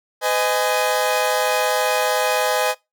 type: chord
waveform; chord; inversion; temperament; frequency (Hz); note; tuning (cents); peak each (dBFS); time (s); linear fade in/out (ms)
sawtooth; G# minor; first; equal with one note detuned; 506.6 / 622.3 / 830.6; B4 / D#5 / G#5; +44 / 0 / 0; -18; 0.21-2.75; 50
effects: noise-tail reverb RT60 0.2 s tail -21 dB re dry